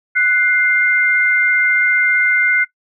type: tone pair together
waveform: sine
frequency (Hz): 1483 / 2099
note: F#6 / C7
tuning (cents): +4 / +5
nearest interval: tritone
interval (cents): 601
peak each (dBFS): -14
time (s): 0.15-2.65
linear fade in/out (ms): 20
effects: noise-tail reverb RT60 0.1 s tail -18 dB re dry